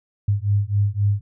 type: beating tone pair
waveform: sine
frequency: 100 / 103.8 Hz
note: G2 / G#2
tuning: +35 / 0 cents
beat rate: 3.8 Hz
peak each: -20 dBFS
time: 0.28-1.21 s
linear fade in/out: 5 ms
effects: none